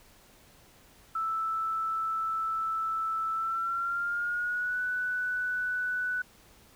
sine tone with pitch glide, 1318.5 to 1488.5 Hz, E6 to F#6, 0 to +10 cents, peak -28 dBFS, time 1.15-6.22 s, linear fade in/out 5 ms, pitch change +210 cents, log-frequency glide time 3.33-4.81 s, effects pink hiss -58 dBFS RMS until 6.75 s

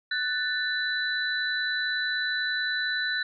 sine tone cluster, 1495 / 1764 / 3978 Hz, F#6 / A6 / B7, +17 / +4 / +12 cents, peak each -29 / -30 / -31 dBFS, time 0.11-3.23 s, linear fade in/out 5 ms, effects none

